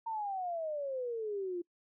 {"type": "exponential sweep", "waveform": "sine", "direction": "down", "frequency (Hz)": [924, 341.7], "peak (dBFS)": -34, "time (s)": [0.06, 1.62], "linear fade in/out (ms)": 10, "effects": ["noise-tail reverb RT60 0.1 s tail -24 dB re dry"]}